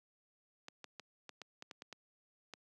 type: clicks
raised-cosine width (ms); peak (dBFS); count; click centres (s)
0.2; -30; 10; 0.684 / 0.843 / 0.997 / 1.293 / 1.417 / 1.624 / 1.712 / 1.821 / 1.927 / 2.537
effects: high-pass 200 Hz 12 dB/octave